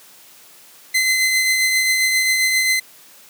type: tone with tremolo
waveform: sawtooth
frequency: 2052 Hz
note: C7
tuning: 34 cents flat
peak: -10 dBFS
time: 0.94-2.8 s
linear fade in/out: 10 ms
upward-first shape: triangle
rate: 7.5 Hz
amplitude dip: 35%
effects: white hiss -46 dBFS RMS until 3.29 s + high-pass 150 Hz 12 dB/octave